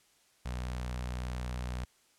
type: tone with notch filter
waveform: sawtooth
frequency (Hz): 61.74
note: B1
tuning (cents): 0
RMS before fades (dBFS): -37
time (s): 0.45-1.85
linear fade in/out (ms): 10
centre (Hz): 340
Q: 1.2
effects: white hiss -67 dBFS RMS until 2.18 s + low-pass 10000 Hz 12 dB/octave